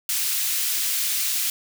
white high-pass noise, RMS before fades -24 dBFS, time 0.09-1.5 s, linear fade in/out 2 ms, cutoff 2300 Hz, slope 12 dB/octave, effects none

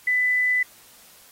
sine tone, 1997 Hz, B6, 19 cents sharp, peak -18 dBFS, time 0.07-0.63 s, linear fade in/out 5 ms, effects white hiss -51 dBFS RMS until 1.31 s + AAC 48 kbps

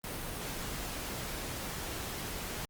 pink noise, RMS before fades -39 dBFS, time 0.04-2.65 s, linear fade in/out 0 ms, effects Opus 32 kbps

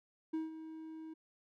triangle tone with ADSR envelope, 318.4 Hz, D#4, 40 cents sharp, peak -31 dBFS, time 0.33-1.14 s, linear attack 11 ms, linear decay 160 ms, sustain -12 dB, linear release 11 ms, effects none

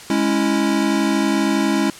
square chord, C# minor, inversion second, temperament equal, 207.7 / 277.2 / 329.6 Hz, G#3 / C#4 / E4, 0 / 0 / 0 cents, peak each -21 / -21 / -21 dBFS, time 0.1-1.9 s, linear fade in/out 2 ms, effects white hiss -38 dBFS RMS until 1.99 s + low-pass 9000 Hz 12 dB/octave

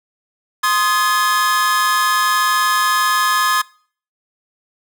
45% pulse chord, Ab major, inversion first, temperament equal with one note detuned, 1046.5 / 1244.5 / 1704 Hz, C6 / Eb6 / Ab6, 0 / 0 / +44 cents, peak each -18 dBFS, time 0.63-3.62 s, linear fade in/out 10 ms, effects noise-tail reverb RT60 0.5 s tail -24 dB re dry

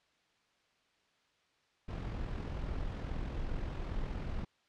brown noise with amplitude modulation, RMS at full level -36 dBFS, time 1.88-4.45 s, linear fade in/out 10 ms, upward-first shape sine, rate 42.3 Hz, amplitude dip 40%, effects white hiss -72 dBFS RMS until 4.68 s + low-pass 4000 Hz 12 dB/octave

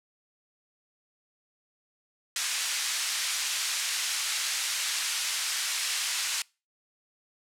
white band-pass noise, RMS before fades -30 dBFS, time 2.36-6.42 s, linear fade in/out 2 ms, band 1600 to 7900 Hz, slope 12 dB/octave, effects noise-tail reverb RT60 0.3 s tail -25 dB re dry + low-pass 12000 Hz 12 dB/octave

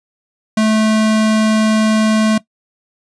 square tone, 217.5 Hz, A3, 20 cents flat, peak -11 dBFS, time 0.57-2.38 s, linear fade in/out 5 ms, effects noise-tail reverb RT60 0.1 s tail -18 dB re dry + resampled to 22050 Hz

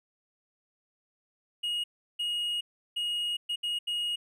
triangle tone bursts at uneven times, 2878 Hz, F#7, 49 cents flat, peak -27 dBFS, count 6, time 1.63-1.84 / 2.19-2.61 / 2.96-3.37 / 3.49-3.56 / 3.63-3.79 / 3.87-4.16 s, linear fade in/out 10 ms, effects none

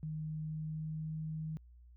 sine tone with pitch glide, 155.56 to 157.28 Hz, D#3 to D#3, 0 to +19 cents, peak -37 dBFS, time 0.03-1.57 s, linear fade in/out 0 ms, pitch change +19 cents, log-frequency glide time 0.37-1.21 s, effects added 60 Hz sine -55 dBFS peak until 1.96 s

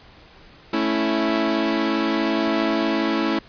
sawtooth chord, A major, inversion none, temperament equal, 220 / 277.2 / 329.6 Hz, A3 / C#4 / E4, 0 / 0 / 0 cents, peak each -21 / -21 / -18 dBFS, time 0.73-3.39 s, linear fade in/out 5 ms, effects pink hiss -48 dBFS RMS until 3.48 s + resampled to 11025 Hz

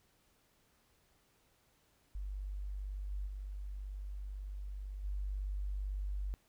sine tone with level steps, 49 Hz, G1, in tune, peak -38 / -36 / -40 / -35 dBFS, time 2.15-6.34 s, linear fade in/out 0 ms, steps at 3.1 / 3.26 / 5.03 s, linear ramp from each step 20 ms, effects pink hiss -72 dBFS RMS until 6.48 s

